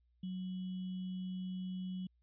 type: tone with sample-and-hold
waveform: sine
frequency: 185 Hz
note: F#3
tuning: in tune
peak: -38 dBFS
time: 0.23-2.07 s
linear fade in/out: 5 ms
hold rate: 3150 Hz
effects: added 60 Hz sine -70 dBFS peak until 2.22 s + resampled to 11025 Hz